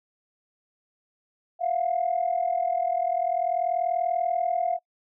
sine tone pair together, 680 / 720.4 Hz, F5 / F#5, -46 / -46 cents, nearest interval minor second, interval 100 cents, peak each -25 dBFS, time 1.59-4.79 s, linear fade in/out 50 ms, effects noise-tail reverb RT60 0.1 s tail -24 dB re dry + tanh soft clip ceiling -16 dBFS

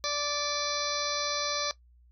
harmonic tone, 584 Hz, D5, 10 cents flat, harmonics 1 / 2 / 3 / 4 / 6 / 7 / 8 / 9 / 10, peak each -35 / -35 / -41 / -41 / -39 / -35 / -38 / -39 / -38 dBFS, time 0.04-1.71 s, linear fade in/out 0 ms, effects noise-tail reverb RT60 0.1 s tail -17 dB re dry + added 60 Hz sine -56 dBFS peak until 2.11 s

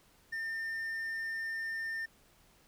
triangle tone, 1805 Hz, A6, 44 cents sharp, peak -33 dBFS, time 0.32-2.06 s, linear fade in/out 10 ms, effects pink hiss -65 dBFS RMS until 2.67 s

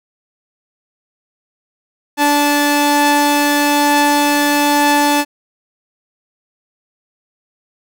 sawtooth tone pair together, 290.7 / 871 Hz, D4 / A5, -18 / -18 cents, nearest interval octave + perfect fifth, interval 1900 cents, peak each -10 dBFS, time 2.17-5.25 s, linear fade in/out 50 ms, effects none

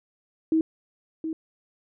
sine tone with echo, 320 Hz, D#4, 49 cents sharp, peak -18 dBFS, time 0.52-0.61 s, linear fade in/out 2 ms, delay 720 ms, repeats 1, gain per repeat -9 dB, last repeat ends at 1.33 s, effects none

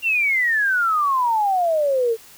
sine exponential sweep, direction down, 2794 to 440 Hz, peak -16 dBFS, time 0.02-2.17 s, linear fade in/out 50 ms, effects white hiss -46 dBFS RMS until 2.37 s

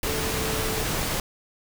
sine tone in noise, 440 Hz, A4, in tune, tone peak -32 dBFS, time 0.06-0.83 s, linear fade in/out 2 ms, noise pink, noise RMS -27 dBFS, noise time 0.03-1.2 s, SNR -8 dB, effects none

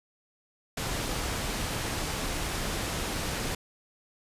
pink low-pass noise, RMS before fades -32 dBFS, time 0.77-3.55 s, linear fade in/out 5 ms, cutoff 11000 Hz, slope 12 dB/octave, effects resampled to 32000 Hz

